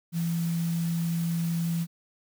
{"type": "tone in noise", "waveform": "sine", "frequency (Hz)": 167.8, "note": "E3", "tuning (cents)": 31, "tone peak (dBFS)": -25, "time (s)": [0.12, 1.87], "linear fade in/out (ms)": 50, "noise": "white", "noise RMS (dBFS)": -43, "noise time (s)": [0.12, 1.87], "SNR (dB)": 15, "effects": []}